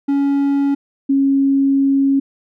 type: tone pair in turn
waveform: triangle / sine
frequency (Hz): 280 / 274.2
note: C#4 / C#4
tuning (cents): +18 / -19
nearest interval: unison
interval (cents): 37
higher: first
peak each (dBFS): -11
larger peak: neither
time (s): 0.08-0.75 / 1.09-2.2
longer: second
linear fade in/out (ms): 10
effects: none